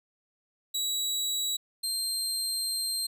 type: tone pair in turn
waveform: 25% pulse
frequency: 3900 / 4174 Hz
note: B7 / C8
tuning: -23 / -5 cents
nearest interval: minor second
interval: 118 cents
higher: second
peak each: -24 dBFS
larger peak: neither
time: 0.74-1.57 / 1.83-3.07 s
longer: second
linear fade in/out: 10 ms
effects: none